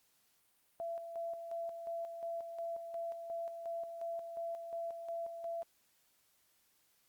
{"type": "tone with tremolo", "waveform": "sine", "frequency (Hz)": 673, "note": "E5", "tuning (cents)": 36, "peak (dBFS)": -37, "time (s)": [0.8, 5.63], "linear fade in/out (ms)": 0, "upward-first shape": "square", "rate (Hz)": 2.8, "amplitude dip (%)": 50, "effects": ["white hiss -73 dBFS RMS until 7.08 s", "Opus 48 kbps"]}